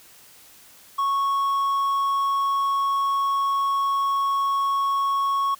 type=tone; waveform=triangle; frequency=1105 Hz; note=C#6; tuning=6 cents flat; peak=-18 dBFS; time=0.98-5.55 s; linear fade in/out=10 ms; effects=white hiss -50 dBFS RMS until 5.59 s